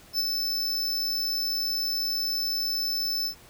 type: tone with ADSR envelope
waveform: square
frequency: 5274 Hz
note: E8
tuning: in tune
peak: -22 dBFS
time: 0.13-3.35 s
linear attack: 60 ms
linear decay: 30 ms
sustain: -4 dB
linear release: 90 ms
effects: pink hiss -52 dBFS RMS until 3.49 s